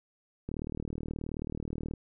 click train, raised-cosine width 3 ms, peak -23 dBFS, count 57, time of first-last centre 0.49-1.937 s, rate 38.7 Hz, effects none

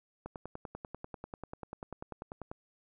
click train, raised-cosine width 1 ms, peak -27 dBFS, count 24, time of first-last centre 0.26-2.515 s, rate 10.2 Hz, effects none

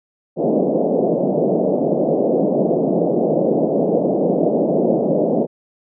white band-pass noise, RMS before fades -17 dBFS, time 0.36-5.47 s, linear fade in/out 50 ms, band 160 to 640 Hz, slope 48 dB/octave, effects none

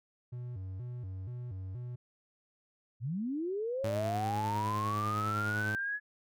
triangle tone with vibrato, 107.5 Hz, A2, 40 cents flat, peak -36 dBFS, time 0.32-1.96 s, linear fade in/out 10 ms, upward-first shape square, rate 2.1 Hz, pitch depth 230 cents each way
sine linear sweep, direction up, 103.83 to 1700 Hz, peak -32 dBFS, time 3-6 s, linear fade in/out 50 ms
sawtooth tone with tremolo, 105.6 Hz, G#2, 29 cents sharp, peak -29 dBFS, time 3.84-5.75 s, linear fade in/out 0 ms, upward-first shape triangle, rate 9.9 Hz, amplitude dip 25%
effects none

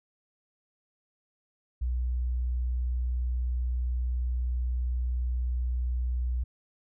sine tone, 61.5 Hz, B1, 7 cents flat, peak -26 dBFS, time 1.81-6.44 s, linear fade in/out 10 ms, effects none

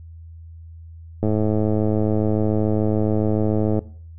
click train, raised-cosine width 2 ms, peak -8 dBFS, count 275, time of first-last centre 1.23-3.791 s, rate 107 Hz, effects noise-tail reverb RT60 0.5 s tail -19 dB re dry + added 82 Hz sine -37 dBFS peak until 4.18 s

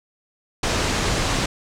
pink low-pass noise, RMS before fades -22 dBFS, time 0.63-1.46 s, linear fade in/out 5 ms, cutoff 7800 Hz, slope 24 dB/octave, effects none

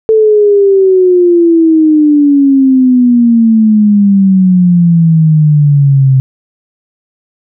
sine exponential sweep, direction down, 444.1 to 130.81 Hz, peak -3 dBFS, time 0.09-6.2 s, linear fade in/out 0 ms, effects none

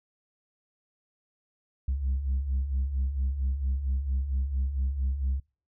sine beating tone pair, 63.5 / 67.9 Hz, B1 / C#2, +49 / -35 cents, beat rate 4.4 Hz, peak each -31 / -25 dBFS, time 1.88-5.4 s, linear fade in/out 5 ms, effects noise-tail reverb RT60 0.4 s tail -26 dB re dry + tanh soft clip ceiling -22 dBFS

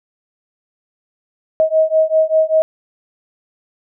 sine beating tone pair, 631 / 636.1 Hz, D#5 / D#5, +24 / +38 cents, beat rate 5.1 Hz, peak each -14 dBFS, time 1.6-2.62 s, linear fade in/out 0 ms, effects none

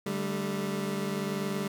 25% pulse chord, D suspended fourth, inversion none, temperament equal with one note detuned, 146.83 / 196 / 216.6 Hz, D3 / G3 / A3, 0 / 0 / -27 cents, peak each -34 / -28 / -33 dBFS, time 0.06-1.68 s, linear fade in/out 5 ms, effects none

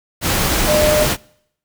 sine tone in noise, 605 Hz, D#5, 49 cents flat, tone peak -13 dBFS, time 0.66-1.07 s, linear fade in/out 50 ms, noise pink, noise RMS -17 dBFS, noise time 0.21-1.17 s, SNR +1 dB, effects noise-tail reverb RT60 0.7 s tail -25 dB re dry

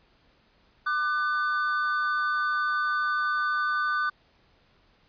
triangle tone pair together, 1192.1 / 1502 Hz, D6 / F#6, +26 / +26 cents, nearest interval major third, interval 400 cents, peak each -25 dBFS, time 0.86-4.1 s, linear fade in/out 10 ms, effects pink hiss -63 dBFS RMS until 5.08 s + resampled to 11025 Hz

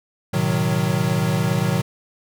square chord, A diminished seventh, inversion none, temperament equal with one note detuned, 110 / 127.68 / 155.56 / 185 Hz, A2 / C3 / Eb3 / Gb3, 0 / -42 / 0 / 0 cents, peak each -26 / -25 / -23 / -24 dBFS, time 0.33-1.82 s, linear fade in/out 10 ms, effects none

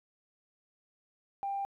sine tone, 793 Hz, G5, 20 cents sharp, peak -31 dBFS, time 1.43-1.65 s, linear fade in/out 0 ms, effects tanh soft clip ceiling -27 dBFS + 12-bit

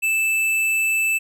sine tone with tanh clipping, 2637 Hz, E7, in tune, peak -19 dBFS, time 0.02-1.19 s, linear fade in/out 20 ms, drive 15 dB, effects none

